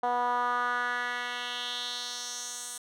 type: tone with band-pass filter sweep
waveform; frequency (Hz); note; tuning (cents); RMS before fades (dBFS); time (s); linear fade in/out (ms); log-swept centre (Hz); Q
10% pulse; 244.2; B3; -19; -32; 0.03-2.78; 5; 770 to 8600; 2.6
effects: none